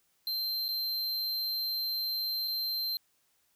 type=tone with dropouts; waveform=square; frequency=4133 Hz; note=C8; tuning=22 cents flat; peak=-31 dBFS; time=0.27-2.97 s; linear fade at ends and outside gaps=1 ms; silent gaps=0.682-0.688 / 2.476-2.48 s; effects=white hiss -72 dBFS RMS until 3.55 s